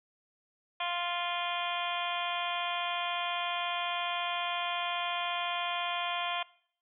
harmonic tone with a mistuned harmonic, 349.2 Hz, F4, in tune, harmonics 2 / 3 / 4 / 5 / 6 / 7 / 8 / 9 / 10, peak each -36 / -36 / -43 / -44 / -44 / -38 / -46 / -39 / -43 dBFS, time 0.8-6.43 s, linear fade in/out 5 ms, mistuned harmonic 10, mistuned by -35 cents, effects noise-tail reverb RT60 0.6 s tail -22 dB re dry

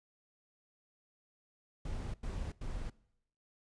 brown noise bursts, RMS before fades -39 dBFS, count 3, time 1.85-2.9 s, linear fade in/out 5 ms, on 290 ms, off 90 ms, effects noise-tail reverb RT60 0.8 s tail -22 dB re dry + resampled to 22050 Hz

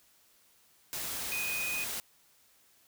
sine tone in noise, 2489 Hz, D#7, in tune, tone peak -33 dBFS, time 1.32-1.84 s, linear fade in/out 0 ms, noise white, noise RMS -37 dBFS, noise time 0.93-2 s, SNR +1 dB, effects white hiss -65 dBFS RMS until 2.87 s

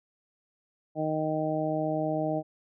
harmonic tone, 155.56 Hz, D#3, in tune, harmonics 1 / 2 / 3 / 4 / 5, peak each -34 / -31 / -37 / -30 / -35 dBFS, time 0.95-2.43 s, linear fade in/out 50 ms, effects none

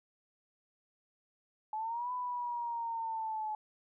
sine linear two-way sweep, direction up then down, 853 to 1000 to 853 Hz, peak -34 dBFS, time 1.73-3.55 s, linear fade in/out 2 ms, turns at 2.12 s, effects none

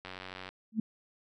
click train, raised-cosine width 0.3 ms, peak -26 dBFS, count 42, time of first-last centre 0.05-0.49 s, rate 93.2 Hz
sine tone with exponential growth, 220 Hz, A3, in tune, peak -23 dBFS, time 0.72-0.8 s, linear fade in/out 5 ms, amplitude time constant 17 ms
effects none

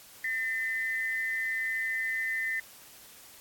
sine tone pair together, 1807 / 2028 Hz, A6 / B6, +46 / +45 cents, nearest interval major second, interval 199 cents, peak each -31 / -32 dBFS, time 0.24-2.6 s, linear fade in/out 5 ms, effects white hiss -52 dBFS RMS until 3.4 s + AAC 64 kbps

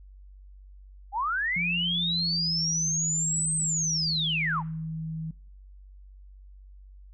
sine linear two-way sweep, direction up then down, 760 to 8360 to 760 Hz, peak -25 dBFS, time 1.12-4.63 s, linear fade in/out 50 ms, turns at 3.55 s
sine tone with pitch glide, 173.4 to 159.93 Hz, F3 to D#3, -12 to +48 cents, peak -31 dBFS, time 1.56-5.31 s, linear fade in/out 5 ms, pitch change -140 cents, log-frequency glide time 1.94-2.92 s
effects noise-tail reverb RT60 0.6 s tail -25 dB re dry + added 48 Hz sine -46 dBFS peak until 7.13 s

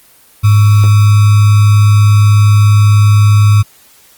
sine tone with sample-and-hold, 104.2 Hz, G#2, 6 cents sharp, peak -3 dBFS, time 0.43-3.63 s, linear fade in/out 20 ms, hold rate 1225 Hz, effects white hiss -44 dBFS RMS until 4.17 s + Opus 24 kbps

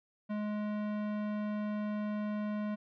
sine tone with tanh clipping, 210 Hz, G#3, 19 cents sharp, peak -35 dBFS, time 0.29-2.76 s, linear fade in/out 20 ms, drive 18 dB, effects none

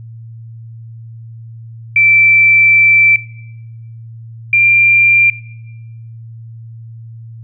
sine tone pair in turn, 2334 / 2378 Hz, D7 / D7, -11 / +21 cents, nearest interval unison, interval 32 cents, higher second, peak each -6 dBFS, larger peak neither, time 1.96-3.16 / 4.53-5.3 s, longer first, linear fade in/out 2 ms, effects noise-tail reverb RT60 1.0 s tail -19 dB re dry + added 114 Hz sine -29 dBFS peak until 7.43 s

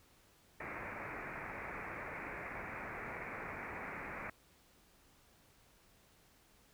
white low-pass noise, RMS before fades -45 dBFS, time 0.6-4.3 s, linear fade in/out 5 ms, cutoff 2400 Hz, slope 96 dB/octave, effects pink hiss -67 dBFS RMS until 6.73 s

